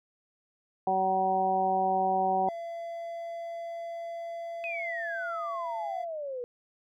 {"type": "harmonic tone", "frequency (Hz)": 189.3, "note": "F#3", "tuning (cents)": 40, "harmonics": [1, 2, 3, 4, 5], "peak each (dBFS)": [-37, -34, -34, -25, -35], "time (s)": [0.87, 2.49], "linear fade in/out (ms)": 2}
{"type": "tone", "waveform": "triangle", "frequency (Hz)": 676, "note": "E5", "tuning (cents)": 43, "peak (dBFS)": -33, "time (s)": [2.47, 6.05], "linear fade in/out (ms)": 20}
{"type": "exponential sweep", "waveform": "sine", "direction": "down", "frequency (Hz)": [2558, 477.1], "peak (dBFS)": -33, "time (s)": [4.64, 6.44], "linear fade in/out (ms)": 0}
{"effects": []}